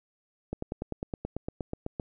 slowing click train, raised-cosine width 2 ms, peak -19 dBFS, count 14, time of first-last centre 0.53-1.998 s, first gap 94 ms, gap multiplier 1.03, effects none

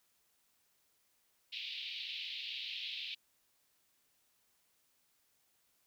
pink band-pass noise, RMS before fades -43 dBFS, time 1.52-3.15 s, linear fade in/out 10 ms, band 2500 to 4200 Hz, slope 48 dB/octave, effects white hiss -75 dBFS RMS until 5.86 s

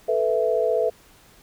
sine chord, A suspended second, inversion none, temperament just, 440 / 495 / 660 Hz, A4 / B4 / E5, 0 / +4 / +2 cents, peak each -23 dBFS, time 0.08-0.9 s, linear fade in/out 10 ms, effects pink hiss -53 dBFS RMS until 1.42 s

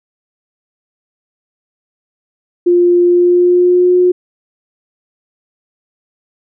sine tone with pitch glide, 351.3 to 360.6 Hz, F4 to F#4, +10 to -45 cents, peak -6 dBFS, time 2.66-4.12 s, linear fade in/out 10 ms, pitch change +45 cents, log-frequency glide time 3.06-3.97 s, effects none

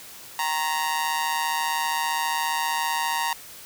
sawtooth tone with amplitude modulation, 932.3 Hz, A#5, in tune, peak -16 dBFS, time 0.39-3.33 s, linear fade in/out 2 ms, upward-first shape sine, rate 155 Hz, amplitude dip 80%, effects white hiss -43 dBFS RMS until 3.65 s

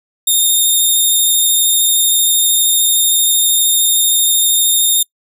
5% pulse tone with vibrato, 3669 Hz, A#7, 28 cents flat, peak -3 dBFS, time 0.27-5.03 s, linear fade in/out 5 ms, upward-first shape sine, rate 13 Hz, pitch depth 15 cents each way, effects noise-tail reverb RT60 0.1 s tail -24 dB re dry

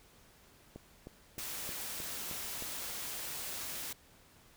click train, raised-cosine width 2 ms, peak -32 dBFS, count 7, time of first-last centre 0.76-2.623 s, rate 3.22 Hz
white noise, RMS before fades -41 dBFS, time 1.38-3.93 s, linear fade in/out 5 ms
effects pink hiss -62 dBFS RMS until 4.56 s

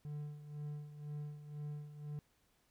triangle tone with tremolo, 148.1 Hz, D3, 15 cents sharp, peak -38 dBFS, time 0.05-2.19 s, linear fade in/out 0 ms, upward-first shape sine, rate 2 Hz, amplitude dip 70%, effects pink hiss -75 dBFS RMS until 2.7 s

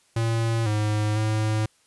square tone with pitch steps, 114.4 / 106.1 / 108.3 Hz, A#2 / G#2 / A2, -32 / +38 / -27 cents, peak -22 dBFS, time 0.16-1.66 s, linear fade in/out 5 ms, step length 500 ms, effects white hiss -62 dBFS RMS until 1.86 s + resampled to 24000 Hz

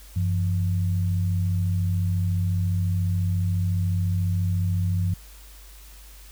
sine tone pair together, 94.9 / 169.09 Hz, F#2 / E3, +44 / +44 cents, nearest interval minor seventh, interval 1000 cents, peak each -21 / -29 dBFS, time 0.16-5.14 s, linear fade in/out 5 ms, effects added 50 Hz sine -44 dBFS peak until 6.31 s + white hiss -50 dBFS RMS until 6.31 s

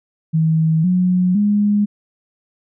sine tone with pitch steps, 160 / 181.68 / 206.3 Hz, D#3 / F#3 / G#3, +49 / -31 / -11 cents, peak -12 dBFS, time 0.33-1.86 s, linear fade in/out 20 ms, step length 510 ms, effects none

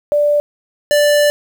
sine / square tone pair in turn, 587.3 / 587.3 Hz, D5 / D5, 0 / 0 cents, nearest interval unison, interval 0 cents, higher neither, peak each -10 dBFS, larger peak neither, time 0.12-0.4 / 0.91-1.3 s, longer second, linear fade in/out 0 ms, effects 7-bit

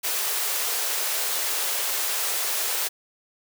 white high-pass noise, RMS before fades -26 dBFS, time 0.03-2.89 s, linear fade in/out 20 ms, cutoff 380 Hz, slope 48 dB/octave, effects none

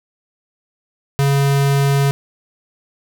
square tone, 139.5 Hz, C#3, 11 cents sharp, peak -13 dBFS, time 1.19-2.11 s, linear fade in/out 0 ms, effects none

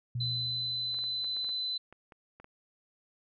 sine tone with exponential decay, 121.4 Hz, B2, 29 cents flat, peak -30 dBFS, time 0.15-1.58 s, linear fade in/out 5 ms, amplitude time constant 310 ms
sine tone, 4024 Hz, B7, 32 cents sharp, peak -31 dBFS, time 0.2-1.78 s, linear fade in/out 10 ms
clicks, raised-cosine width 0.5 ms, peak -36 dBFS, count 11, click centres 0.944 / 0.989 / 1.04 / 1.244 / 1.367 / 1.445 / 1.492 / 1.926 / 2.122 / 2.4 / 2.444 s
effects none

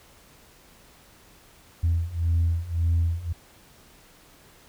sine beating tone pair, 82.8 / 84.6 Hz, E2 / E2, +8 / +45 cents, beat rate 1.8 Hz, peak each -24 / -22 dBFS, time 1.83-3.33 s, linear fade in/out 10 ms, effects tanh soft clip ceiling -16 dBFS + pink hiss -54 dBFS RMS until 4.68 s

